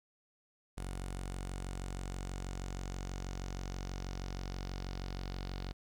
sawtooth tone with low-pass filter sweep, 46.25 Hz, F#1, in tune, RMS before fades -41 dBFS, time 0.77-5.73 s, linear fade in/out 10 ms, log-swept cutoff 9700 to 4500 Hz, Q 3, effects 10-bit

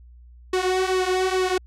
sawtooth tone with flanger, 371.9 Hz, F#4, 9 cents sharp, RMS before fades -22 dBFS, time 0.53-1.58 s, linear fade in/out 5 ms, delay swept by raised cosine 1.4 to 4.7 ms, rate 2.3 Hz, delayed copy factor -0.75, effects added 60 Hz sine -44 dBFS peak until 1.66 s + low-pass 8000 Hz 12 dB/octave

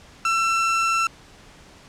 30% pulse tone, 1342 Hz, E6, 31 cents sharp, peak -16 dBFS, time 0.25-1.07 s, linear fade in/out 2 ms, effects pink hiss -48 dBFS RMS until 1.88 s + low-pass 7000 Hz 12 dB/octave

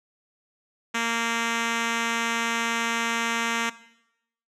5% pulse tone with notch filter, 231 Hz, A#3, 16 cents flat, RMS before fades -26 dBFS, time 0.94-3.7 s, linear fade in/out 10 ms, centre 590 Hz, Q 1.2, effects noise-tail reverb RT60 0.8 s tail -17 dB re dry + low-pass 7000 Hz 12 dB/octave

